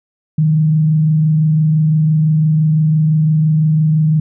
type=tone with frequency modulation; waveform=sine; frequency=155.56 Hz; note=D#3; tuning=in tune; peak=-9 dBFS; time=0.38-4.2 s; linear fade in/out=5 ms; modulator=25.9 Hz; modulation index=0.24; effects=none